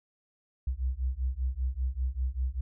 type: beating tone pair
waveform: sine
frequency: 61.74 / 66.84 Hz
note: B1 / C2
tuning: 0 / +38 cents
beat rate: 5.1 Hz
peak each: -31 dBFS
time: 0.67-2.61 s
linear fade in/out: 5 ms
effects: none